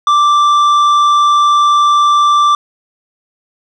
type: tone with tanh clipping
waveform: triangle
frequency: 1174.7 Hz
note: D6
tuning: in tune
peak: -8 dBFS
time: 0.07-2.55 s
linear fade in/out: 2 ms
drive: 12 dB
effects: none